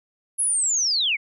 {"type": "linear sweep", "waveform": "sine", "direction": "down", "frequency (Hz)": [10790, 2093], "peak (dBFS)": -19, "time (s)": [0.38, 1.17], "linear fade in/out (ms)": 20, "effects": []}